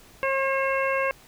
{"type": "harmonic tone", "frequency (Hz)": 539, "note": "C#5", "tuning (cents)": -49, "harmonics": [1, 2, 3, 4, 5], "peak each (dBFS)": [-25, -28, -30, -31, -32], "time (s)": [0.23, 1.11], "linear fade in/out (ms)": 0, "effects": ["pink hiss -52 dBFS RMS until 1.27 s"]}